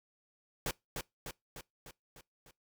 pink noise with echo, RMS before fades -35 dBFS, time 0.66-0.71 s, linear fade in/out 2 ms, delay 300 ms, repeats 6, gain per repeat -4 dB, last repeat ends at 2.51 s, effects noise-tail reverb RT60 0.2 s tail -23 dB re dry

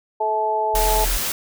harmonic tone, 216.5 Hz, A3, 28 cents flat, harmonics 2 / 3 / 4, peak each -25 / -25 / -20 dBFS, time 0.2-1.05 s, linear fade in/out 10 ms
sine tone, 41.2 Hz, E1, in tune, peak -20 dBFS, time 0.74-1.18 s, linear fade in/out 10 ms
white noise, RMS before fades -24 dBFS, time 0.75-1.32 s, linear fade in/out 2 ms
effects none

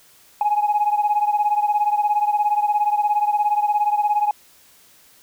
sine beating tone pair, 830 / 847 Hz, G#5 / G#5, -1 / +34 cents, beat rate 17 Hz, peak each -17 / -20 dBFS, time 0.41-4.31 s, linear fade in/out 2 ms, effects tanh soft clip ceiling -11 dBFS + white hiss -52 dBFS RMS until 5.22 s

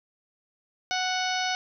harmonic tone with a mistuned harmonic, 740 Hz, F#5, in tune, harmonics 1 / 2 / 3 / 4 / 5 / 6 / 7 / 8, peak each -29 / -32 / -34 / -35 / -36 / -37 / -37 / -38 dBFS, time 0.91-1.55 s, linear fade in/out 0 ms, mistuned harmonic 6, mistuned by -18 cents, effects none

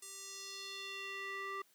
square tone with band-pass filter sweep, 392 Hz, G4, in tune, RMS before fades -45 dBFS, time 0.02-1.62 s, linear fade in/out 5 ms, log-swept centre 8700 to 1400 Hz, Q 2.1, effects white hiss -70 dBFS RMS until 1.74 s + high-pass 150 Hz 12 dB/octave

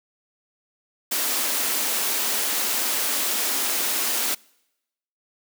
white high-pass noise, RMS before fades -24 dBFS, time 1.11-4.35 s, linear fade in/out 10 ms, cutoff 210 Hz, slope 96 dB/octave, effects noise-tail reverb RT60 0.9 s tail -26 dB re dry

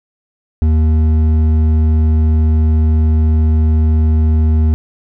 triangle tone with hard clipping, 78.5 Hz, D#2, 16 cents sharp, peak -10 dBFS, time 0.62-4.74 s, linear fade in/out 0 ms, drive 11 dB, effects none

